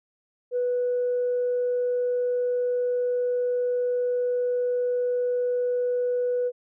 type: tone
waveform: sine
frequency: 492.5 Hz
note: B4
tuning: 5 cents flat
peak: -21 dBFS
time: 0.51-6.52 s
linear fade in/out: 50 ms
effects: tanh soft clip ceiling -18 dBFS